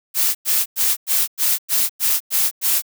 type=noise bursts; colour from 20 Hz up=blue; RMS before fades=-17 dBFS; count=9; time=0.14-2.822 s; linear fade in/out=50 ms; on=210 ms; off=99 ms; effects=none